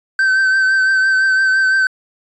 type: tone with vibrato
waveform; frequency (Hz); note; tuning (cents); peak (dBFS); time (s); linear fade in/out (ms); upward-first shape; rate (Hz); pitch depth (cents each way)
triangle; 1544; G6; -27; -9; 0.19-1.87; 2; triangle; 5.9; 30
effects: resampled to 22050 Hz